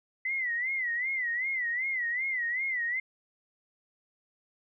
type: tone with vibrato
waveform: sine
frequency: 2003 Hz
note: B6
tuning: 24 cents sharp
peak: -28 dBFS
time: 0.25-3 s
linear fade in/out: 5 ms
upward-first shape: sine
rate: 2.6 Hz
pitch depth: 130 cents each way
effects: none